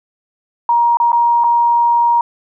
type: tone with dropouts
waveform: sine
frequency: 944 Hz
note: A#5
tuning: 22 cents sharp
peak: -9 dBFS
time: 0.69-2.21 s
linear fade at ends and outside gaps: 2 ms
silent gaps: 0.971-1 / 1.119-1.129 / 1.438-1.442 s
effects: none